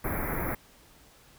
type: band-stop noise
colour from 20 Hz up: pink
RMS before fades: -31 dBFS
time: 0.04-0.55 s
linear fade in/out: 5 ms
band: 2300 to 11000 Hz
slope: 96 dB/octave
effects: pink hiss -57 dBFS RMS until 1.38 s